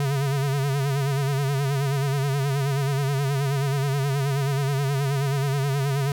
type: tone with vibrato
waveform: square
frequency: 138.59 Hz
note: C#3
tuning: in tune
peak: -22 dBFS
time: 0-6.12 s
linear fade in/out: 2 ms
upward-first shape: sine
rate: 9.4 Hz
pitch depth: 73 cents each way
effects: none